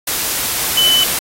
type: tone in noise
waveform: sine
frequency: 3012 Hz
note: F#7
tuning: 30 cents sharp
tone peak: -10 dBFS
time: 0.77-1.04 s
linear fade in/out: 5 ms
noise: white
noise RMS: -18 dBFS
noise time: 0.07-1.19 s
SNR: +5 dB
effects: AAC 48 kbps